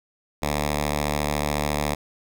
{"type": "tone with notch filter", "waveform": "5% pulse", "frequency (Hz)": 74, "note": "D2", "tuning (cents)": 14, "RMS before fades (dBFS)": -25, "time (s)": [0.42, 1.95], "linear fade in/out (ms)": 10, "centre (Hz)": 360, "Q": 1.7, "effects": []}